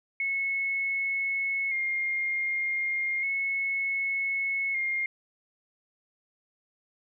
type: tone with vibrato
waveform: sine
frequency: 2158 Hz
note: C#7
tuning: 47 cents flat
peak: -26 dBFS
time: 0.2-5.06 s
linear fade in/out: 2 ms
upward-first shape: square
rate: 0.33 Hz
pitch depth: 28 cents each way
effects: none